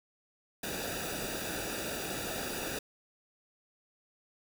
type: noise with comb filter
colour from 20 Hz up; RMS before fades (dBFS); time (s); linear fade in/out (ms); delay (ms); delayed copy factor
pink; -37; 0.63-2.79; 5; 0.94; -0.75
effects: none